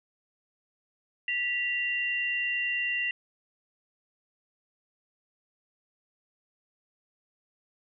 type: tone pair together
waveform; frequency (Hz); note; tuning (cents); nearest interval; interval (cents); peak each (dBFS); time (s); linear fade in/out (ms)
sine; 1958 / 2769; B6 / F7; -15 / -15; tritone; 600; -30 / -29; 1.28-3.11; 2
effects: none